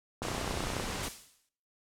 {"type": "noise", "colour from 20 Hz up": "pink", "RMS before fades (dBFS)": -36, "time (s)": [0.22, 1.09], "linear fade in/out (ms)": 10}
{"type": "click train", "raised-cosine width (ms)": 1, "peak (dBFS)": -21, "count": 19, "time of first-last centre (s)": [0.22, 0.799], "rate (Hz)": 31.1}
{"type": "noise with exponential decay", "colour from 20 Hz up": "blue", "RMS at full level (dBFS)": -33, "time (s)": [1.03, 1.49], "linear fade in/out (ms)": 2, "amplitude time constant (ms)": 100}
{"effects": ["noise-tail reverb RT60 0.6 s tail -19 dB re dry", "low-pass 9000 Hz 12 dB/octave"]}